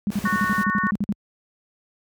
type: tone bursts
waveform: sine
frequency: 204 Hz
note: G#3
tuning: 31 cents flat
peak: -19 dBFS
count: 13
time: 0.07-1.124 s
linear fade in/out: 0 ms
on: 34 ms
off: 51 ms
type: noise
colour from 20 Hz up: pink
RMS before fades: -37 dBFS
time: 0.11-0.64 s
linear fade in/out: 10 ms
type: chord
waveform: sine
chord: F# major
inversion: second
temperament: equal with one note detuned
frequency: 1108.7 / 1480 / 1828.4 Hz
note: C#6 / F#6 / A#6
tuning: 0 / 0 / -34 cents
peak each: -24 / -27 / -26 dBFS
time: 0.25-0.91 s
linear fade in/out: 5 ms
effects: high-pass 60 Hz 12 dB/octave